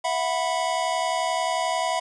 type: chord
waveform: square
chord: E suspended second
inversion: none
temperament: equal with one note detuned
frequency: 659.3 / 730.6 / 987.8 Hz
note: E5 / F#5 / B5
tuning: 0 / -22 / 0 cents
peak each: -28 dBFS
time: 0.04-2 s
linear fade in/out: 10 ms
effects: resampled to 22050 Hz + 9-bit